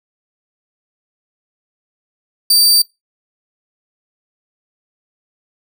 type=tone; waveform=sawtooth; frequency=4646 Hz; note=D8; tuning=20 cents flat; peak=-5 dBFS; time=2.5-2.82 s; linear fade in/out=5 ms; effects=noise-tail reverb RT60 0.2 s tail -22 dB re dry